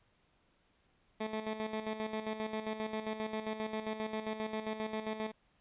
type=tone with tremolo; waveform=15% pulse; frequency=217.5 Hz; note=A3; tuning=20 cents flat; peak=-28 dBFS; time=1.2-5.32 s; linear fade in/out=10 ms; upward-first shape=square; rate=7.5 Hz; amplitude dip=60%; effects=pink hiss -72 dBFS RMS until 5.6 s + resampled to 8000 Hz